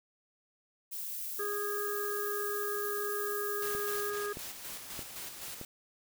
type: noise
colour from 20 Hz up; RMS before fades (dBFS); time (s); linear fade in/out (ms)
violet; -39; 0.91-4.11; 20
type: harmonic tone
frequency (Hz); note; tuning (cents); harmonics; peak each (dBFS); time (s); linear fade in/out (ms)
411.4; G#4; -16; 1 / 3 / 4; -35 / -40 / -41; 1.39-4.33; 5
type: noise with tremolo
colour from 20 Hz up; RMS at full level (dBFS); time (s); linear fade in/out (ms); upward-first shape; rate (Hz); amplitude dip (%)
white; -42; 3.62-5.65; 2; square; 3.9; 40
type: click train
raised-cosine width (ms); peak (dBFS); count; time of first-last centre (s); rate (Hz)
2; -29; 4; 3.75-5.613; 1.61
effects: none